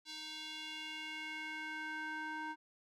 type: tone with band-pass filter sweep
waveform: square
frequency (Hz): 311.1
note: D#4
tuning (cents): 0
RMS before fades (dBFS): -44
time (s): 0.05-2.56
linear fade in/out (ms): 50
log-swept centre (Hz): 4200 to 1200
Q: 2.5
effects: none